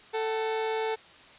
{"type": "tone pair together", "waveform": "30% pulse", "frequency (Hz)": [441.9, 756], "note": ["A4", "F#5"], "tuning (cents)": [7, 37], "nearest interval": "major sixth", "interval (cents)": 930, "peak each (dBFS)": [-25, -36], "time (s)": [0.13, 0.96], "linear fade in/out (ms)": 20, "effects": ["white hiss -52 dBFS RMS until 1.38 s", "resampled to 8000 Hz"]}